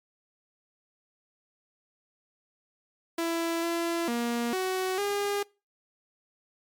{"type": "tone with pitch steps", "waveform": "sawtooth", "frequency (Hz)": [333.6, 337.7, 236.7, 373.8, 405.7], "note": ["E4", "E4", "A#3", "F#4", "G#4"], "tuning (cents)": [21, 42, 27, 18, -41], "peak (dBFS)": -23, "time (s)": [3.18, 5.43], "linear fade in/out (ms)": 5, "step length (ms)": 450, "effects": ["noise-tail reverb RT60 0.3 s tail -25 dB re dry", "MP3 96 kbps"]}